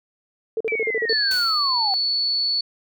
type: tone bursts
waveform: sine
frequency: 446.1 Hz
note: A4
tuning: 24 cents sharp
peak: -20 dBFS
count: 8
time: 0.57-1.13 s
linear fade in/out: 2 ms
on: 35 ms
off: 40 ms
type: linear sweep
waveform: sine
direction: down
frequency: 2349 to 749 Hz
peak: -23 dBFS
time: 0.68-1.94 s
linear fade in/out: 0 ms
type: tone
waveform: sine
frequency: 4437 Hz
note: C#8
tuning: 1 cent sharp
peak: -19 dBFS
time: 1.09-2.61 s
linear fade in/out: 5 ms
type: noise with exponential decay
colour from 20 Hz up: white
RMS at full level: -31 dBFS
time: 1.31-1.87 s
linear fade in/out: 1 ms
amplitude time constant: 120 ms
effects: none